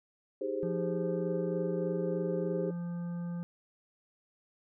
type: chord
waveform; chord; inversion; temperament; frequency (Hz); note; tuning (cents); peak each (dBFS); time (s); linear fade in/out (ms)
sine; Ab major seventh; second; equal with one note detuned; 312.6 / 392 / 415.3 / 523.3; Eb4 / G4 / Ab4 / C5; +8 / 0 / 0 / 0; -40 / -36 / -37 / -36; 0.41-2.71; 5
type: harmonic tone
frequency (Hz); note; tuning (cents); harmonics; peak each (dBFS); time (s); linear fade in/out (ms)
173.1; F3; -15; 1 / 3 / 5 / 7 / 9; -34 / -51 / -57 / -59 / -61; 0.63-3.43; 0
effects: none